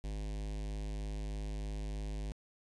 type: tone with notch filter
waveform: square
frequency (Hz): 51.6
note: G#1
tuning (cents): -10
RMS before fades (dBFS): -39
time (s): 0.04-2.32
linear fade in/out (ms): 0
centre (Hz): 1300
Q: 1
effects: resampled to 22050 Hz